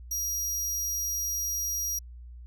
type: tone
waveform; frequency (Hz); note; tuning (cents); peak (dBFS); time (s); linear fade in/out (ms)
sawtooth; 5730; F8; +44; -26; 0.11-1.99; 5
effects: added 60 Hz sine -42 dBFS peak until 2.46 s

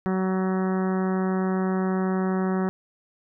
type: harmonic tone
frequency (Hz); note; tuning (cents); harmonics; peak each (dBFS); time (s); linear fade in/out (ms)
187.8; F#3; +26; 1 / 2 / 3 / 4 / 5 / 6 / 7 / 8 / 9 / 10; -23 / -28 / -37 / -35 / -39 / -39 / -39 / -43 / -44 / -45; 0.06-2.69; 0
effects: none

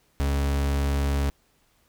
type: tone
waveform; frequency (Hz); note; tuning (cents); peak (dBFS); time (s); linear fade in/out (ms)
40% pulse; 70; C#2; +18; -21; 0.2-1.3; 0
effects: pink hiss -65 dBFS RMS until 1.88 s

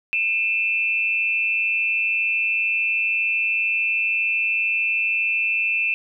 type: tone pair together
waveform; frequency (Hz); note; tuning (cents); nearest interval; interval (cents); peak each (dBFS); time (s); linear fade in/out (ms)
sine; 2436 / 2649; D#7 / E7; -37 / +8; minor second; 145; -24 / -20; 0.13-5.94; 0
effects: none

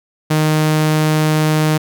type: tone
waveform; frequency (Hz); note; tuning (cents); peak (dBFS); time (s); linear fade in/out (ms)
sawtooth; 154.8; D#3; -9; -8; 0.3-1.78; 10
effects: none

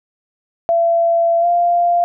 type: tone with pitch glide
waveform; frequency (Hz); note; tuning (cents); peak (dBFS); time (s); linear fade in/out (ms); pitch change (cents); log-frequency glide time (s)
sine; 675 to 695.6; E5 to F5; +41 to -7; -11; 0.69-2.04; 0; +52; 1.4-1.46
effects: none

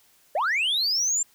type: linear sweep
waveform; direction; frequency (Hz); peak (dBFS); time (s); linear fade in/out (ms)
sine; up; 528 to 7430; -19; 0.35-1.23; 5
effects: tanh soft clip ceiling -20 dBFS + white hiss -60 dBFS RMS until 1.34 s

